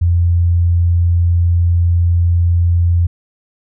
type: tone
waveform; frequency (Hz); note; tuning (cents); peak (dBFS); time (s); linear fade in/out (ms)
sine; 86.2; F2; -22; -9; 0.01-3.07; 10
effects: none